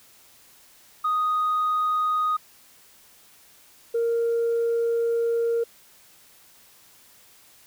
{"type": "tone pair in turn", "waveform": "sine", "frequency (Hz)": [1244.5, 464.9], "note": ["D#6", "A#4"], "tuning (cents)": [0, -5], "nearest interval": "octave + perfect fourth", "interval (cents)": 1705, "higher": "first", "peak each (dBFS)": -19, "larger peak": "neither", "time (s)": [[1.04, 2.37], [3.94, 5.64]], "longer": "second", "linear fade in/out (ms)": 10, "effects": ["tanh soft clip ceiling -18 dBFS", "white hiss -54 dBFS RMS until 7.66 s"]}